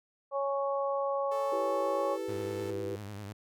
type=harmonic tone; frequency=277.2 Hz; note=C#4; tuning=in tune; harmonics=2 / 3 / 4; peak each=-30 / -37 / -35 dBFS; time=0.31-2.18 s; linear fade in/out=50 ms
type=tone; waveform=sawtooth; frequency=440 Hz; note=A4; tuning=in tune; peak=-39 dBFS; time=1.31-2.71 s; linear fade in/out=10 ms
type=chord; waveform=sine; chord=E minor; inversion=none; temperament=equal; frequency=329.6 / 392 / 493.9 Hz; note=E4 / G4 / B4; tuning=0 / 0 / 0 cents; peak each=-40 / -37 / -38 dBFS; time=1.52-2.96 s; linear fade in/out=5 ms
type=tone with vibrato; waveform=sawtooth; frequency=102.2 Hz; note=G#2; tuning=27 cents flat; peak=-36 dBFS; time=2.28-3.33 s; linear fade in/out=10 ms; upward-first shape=sine; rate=10 Hz; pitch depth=76 cents each way
effects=none